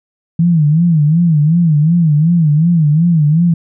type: tone with vibrato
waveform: sine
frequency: 160 Hz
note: D#3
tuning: 49 cents sharp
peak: -7 dBFS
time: 0.39-3.54 s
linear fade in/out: 5 ms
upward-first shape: sine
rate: 2.7 Hz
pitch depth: 150 cents each way
effects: none